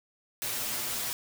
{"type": "noise with comb filter", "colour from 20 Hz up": "white", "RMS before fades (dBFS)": -33, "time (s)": [0.42, 1.13], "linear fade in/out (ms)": 0, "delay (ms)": 8.2, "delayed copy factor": 0.75, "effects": []}